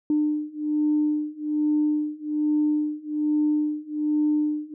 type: beating tone pair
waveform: sine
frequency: 300.3 / 301.5 Hz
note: D4 / D4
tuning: +39 / +46 cents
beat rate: 1.2 Hz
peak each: -24 / -23 dBFS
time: 0.1-4.74 s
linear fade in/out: 2 ms
effects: tanh soft clip ceiling -13 dBFS